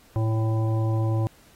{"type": "harmonic tone", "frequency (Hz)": 111, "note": "A2", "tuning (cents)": 16, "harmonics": [1, 3, 5, 7, 9], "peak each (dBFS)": [-21, -31, -35, -38, -40], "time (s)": [0.16, 1.27], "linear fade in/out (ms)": 0, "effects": ["pink hiss -56 dBFS RMS until 1.55 s", "AAC 48 kbps"]}